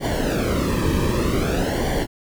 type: noise with flanger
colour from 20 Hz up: brown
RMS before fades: -21 dBFS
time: 0-2.07 s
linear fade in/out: 50 ms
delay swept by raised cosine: 0.77 to 1.43 ms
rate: 0.53 Hz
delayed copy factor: -0.8
effects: none